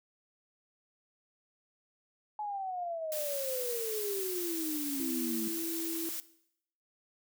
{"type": "exponential sweep", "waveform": "sine", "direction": "down", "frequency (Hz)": [854, 220], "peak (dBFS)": -34, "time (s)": [2.39, 5.48], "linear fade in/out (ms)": 2}
{"type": "noise", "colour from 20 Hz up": "blue", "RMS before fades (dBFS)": -38, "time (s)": [3.12, 6.2], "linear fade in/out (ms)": 0}
{"type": "tone", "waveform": "sine", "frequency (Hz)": 330, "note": "E4", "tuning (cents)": 2, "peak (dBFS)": -36, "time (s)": [5, 6.09], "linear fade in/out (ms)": 0}
{"effects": ["noise-tail reverb RT60 0.7 s tail -17 dB re dry"]}